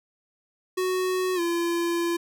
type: tone with pitch glide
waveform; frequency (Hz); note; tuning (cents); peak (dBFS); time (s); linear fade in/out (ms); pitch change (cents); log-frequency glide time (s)
square; 370 to 341.3; F#4 to F4; 0 to -40; -24; 0.77-2.17; 10; -140; 1.35-1.4
effects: none